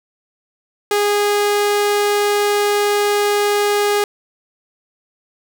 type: tone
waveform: sawtooth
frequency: 411.6 Hz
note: G#4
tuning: 16 cents flat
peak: -10 dBFS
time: 0.91-4.04 s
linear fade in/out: 2 ms
effects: none